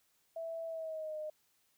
sine tone with pitch glide, 658 to 613.9 Hz, E5 to D#5, -3 to -23 cents, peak -38 dBFS, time 0.36-1.3 s, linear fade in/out 5 ms, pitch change -120 cents, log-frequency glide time 0.66-1.18 s, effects white hiss -74 dBFS RMS until 1.77 s

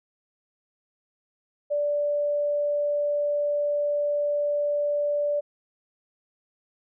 sine tone, 584 Hz, D5, 10 cents flat, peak -22 dBFS, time 1.7-5.41 s, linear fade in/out 20 ms, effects none

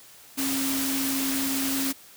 sine tone in noise, 270.4 Hz, C#4, 43 cents flat, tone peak -27 dBFS, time 0.37-1.93 s, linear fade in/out 20 ms, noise white, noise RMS -29 dBFS, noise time 0.37-1.93 s, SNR -1 dB, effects white hiss -50 dBFS RMS until 2.16 s + high-pass 60 Hz 12 dB/octave

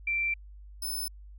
sine / 5% pulse tone pair in turn, 2349 / 5263 Hz, D7 / E8, 0 / -4 cents, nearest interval octave + major second, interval 1396 cents, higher second, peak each -26 dBFS, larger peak neither, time 0.07-0.34 / 0.82-1.08 s, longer first, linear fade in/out 5 ms, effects added 50 Hz sine -45 dBFS peak until 1.38 s

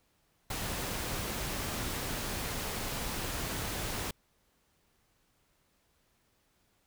pink noise, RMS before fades -36 dBFS, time 0.5-4.11 s, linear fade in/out 5 ms, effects pink hiss -72 dBFS RMS until 6.86 s

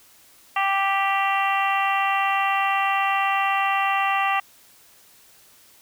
harmonic tone, 392 Hz, G4, in tune, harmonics 2 / 3 / 4 / 5 / 6 / 7 / 8, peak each -23 / -24 / -36 / -27 / -34 / -27 / -38 dBFS, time 0.56-4.4 s, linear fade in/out 5 ms, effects white hiss -53 dBFS RMS until 5.81 s

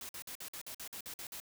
white noise bursts, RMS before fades -45 dBFS, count 11, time 0.01-1.401 s, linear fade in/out 2 ms, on 81 ms, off 50 ms, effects none

